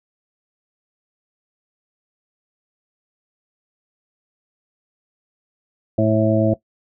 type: harmonic tone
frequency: 109.1 Hz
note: A2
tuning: 14 cents flat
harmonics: 1 / 2 / 3 / 5 / 6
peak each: -20 / -20 / -20 / -20 / -20 dBFS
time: 5.98-6.54 s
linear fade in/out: 5 ms
effects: noise-tail reverb RT60 0.1 s tail -18 dB re dry